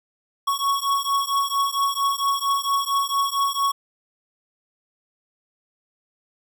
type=beating tone pair; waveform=square; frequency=1108.7 / 1113.1 Hz; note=C#6 / C#6; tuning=0 / +7 cents; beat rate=4.4 Hz; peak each=-24 dBFS; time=0.47-3.72 s; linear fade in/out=10 ms; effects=none